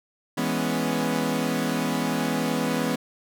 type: chord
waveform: sawtooth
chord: C# minor seventh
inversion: first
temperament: equal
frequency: 164.81 / 207.7 / 246.9 / 277.2 Hz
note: E3 / G#3 / B3 / C#4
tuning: 0 / 0 / 0 / 0 cents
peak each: -26 / -26 / -23 / -26 dBFS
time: 0.37-2.96 s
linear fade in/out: 10 ms
effects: none